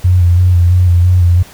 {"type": "tone with vibrato", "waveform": "sine", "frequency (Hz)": 88.9, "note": "F2", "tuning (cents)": 31, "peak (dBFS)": -5, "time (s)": [0.04, 1.43], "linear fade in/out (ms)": 10, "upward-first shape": "square", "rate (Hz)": 3, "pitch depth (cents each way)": 31, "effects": ["pink hiss -37 dBFS RMS until 1.53 s"]}